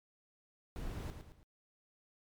brown noise with echo, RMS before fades -41 dBFS, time 0.76-1.1 s, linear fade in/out 0 ms, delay 110 ms, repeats 3, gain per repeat -7 dB, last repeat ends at 1.43 s, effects MP3 96 kbps

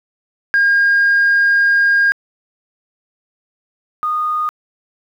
sine tone pair in turn, 1618 / 1231 Hz, G#6 / D#6, -46 / -19 cents, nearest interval perfect fourth, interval 473 cents, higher first, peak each -8 / -15 dBFS, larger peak first, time 0.54-2.12 / 4.03-4.49 s, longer first, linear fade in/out 0 ms, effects tanh soft clip ceiling -7 dBFS + 8-bit

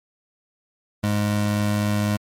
square tone pair together, 103.85 / 207.7 Hz, G#2 / G#3, 0 / 0 cents, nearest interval octave, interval 1200 cents, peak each -23 dBFS, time 1.03-2.17 s, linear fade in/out 10 ms, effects MP3 64 kbps

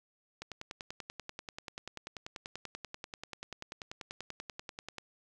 click train, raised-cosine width 0.2 ms, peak -24 dBFS, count 48, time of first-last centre 0.42-4.983 s, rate 10.3 Hz, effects none

